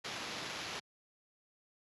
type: noise with sample-and-hold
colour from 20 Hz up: white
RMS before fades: -42 dBFS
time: 0.04-0.8 s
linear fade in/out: 10 ms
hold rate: 8820 Hz
effects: high-pass 100 Hz 12 dB/octave + resampled to 24000 Hz